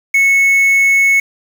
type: tone with quantisation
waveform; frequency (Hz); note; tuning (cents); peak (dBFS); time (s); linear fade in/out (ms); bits
triangle; 2201; C#7; -13; -6; 0.14-1.2; 5; 5
effects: none